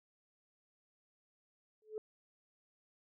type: tone with exponential growth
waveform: sine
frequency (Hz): 431.6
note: A4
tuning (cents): -33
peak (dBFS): -34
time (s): 1.82-1.98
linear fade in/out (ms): 1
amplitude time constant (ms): 34
effects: tanh soft clip ceiling -30 dBFS